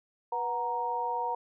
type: tone cluster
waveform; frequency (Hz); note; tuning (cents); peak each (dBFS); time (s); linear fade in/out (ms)
sine; 489.2 / 736 / 936; B4 / F#5 / A#5; -16 / -9 / +7; -37 / -36 / -30; 0.32-1.35; 5
effects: none